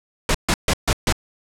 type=noise bursts; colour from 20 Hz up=pink; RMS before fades=-17 dBFS; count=5; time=0.29-1.125 s; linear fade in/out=2 ms; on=55 ms; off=140 ms; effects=low-pass 9000 Hz 12 dB/octave